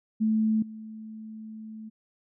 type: tone with level steps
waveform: sine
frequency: 218.6 Hz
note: A3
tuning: 11 cents flat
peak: -21 / -38 dBFS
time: 0.2-1.9 s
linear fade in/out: 20 ms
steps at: 0.62 s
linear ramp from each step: 5 ms
effects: none